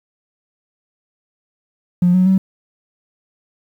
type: tone with pitch steps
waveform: triangle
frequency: 177.5 / 184.1 / 190 Hz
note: F3 / F#3 / F#3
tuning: +28 / -8 / +46 cents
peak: -6 dBFS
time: 2.02-2.38 s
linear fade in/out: 5 ms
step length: 120 ms
effects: tanh soft clip ceiling -7 dBFS + 8-bit